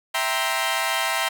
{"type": "chord", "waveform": "15% pulse", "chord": "C dominant seventh", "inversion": "first", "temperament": "equal with one note detuned", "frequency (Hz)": [657, 784, 932.3, 1046.5], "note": ["E5", "G5", "Bb5", "C6"], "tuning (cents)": [-6, 0, 0, 0], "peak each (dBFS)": -21, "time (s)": [0.14, 1.29], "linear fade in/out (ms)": 10, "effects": []}